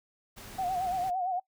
pink noise, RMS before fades -46 dBFS, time 0.36-1.11 s, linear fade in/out 20 ms
sine tone with vibrato, 736 Hz, F#5, 9 cents flat, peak -28 dBFS, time 0.58-1.4 s, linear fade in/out 10 ms, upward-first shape sine, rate 8.8 Hz, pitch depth 74 cents each way
effects noise-tail reverb RT60 0.1 s tail -21 dB re dry

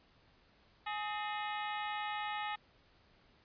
harmonic tone with a mistuned harmonic, 420 Hz, G#4, 19 cents sharp, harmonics 2 / 3 / 4 / 5 / 6 / 7 / 8 / 9, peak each -39 / -43 / -45 / -47 / -49 / -50 / -51 / -52 dBFS, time 0.86-2.56 s, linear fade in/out 10 ms, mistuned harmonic 4, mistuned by +130 cents, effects pink hiss -67 dBFS RMS until 3.44 s + resampled to 11025 Hz

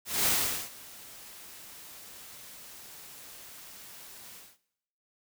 white noise with ADSR envelope, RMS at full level -25 dBFS, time 0.05-4.58 s, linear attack 210 ms, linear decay 430 ms, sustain -23 dB, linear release 220 ms, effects noise-tail reverb RT60 0.8 s tail -19 dB re dry

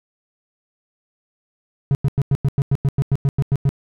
triangle tone bursts, 138.59 Hz, C#3, in tune, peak -11 dBFS, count 14, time 1.91-3.691 s, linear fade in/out 0 ms, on 39 ms, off 95 ms, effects none

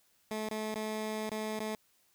15% pulse tone with dropouts, 216.3 Hz, A3, 29 cents flat, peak -28 dBFS, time 0.31-1.75 s, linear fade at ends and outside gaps 2 ms, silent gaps 0.488-0.511 / 0.743-0.757 / 1.295-1.316 / 1.592-1.602 s, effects white hiss -70 dBFS RMS until 2.14 s

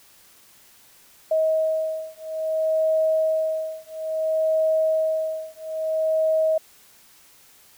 sine beating tone pair, 634 / 634.59 Hz, D#5 / D#5, +32 / +34 cents, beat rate 0.59 Hz, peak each -23 dBFS, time 1.31-6.58 s, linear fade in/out 5 ms, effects white hiss -53 dBFS RMS until 7.77 s

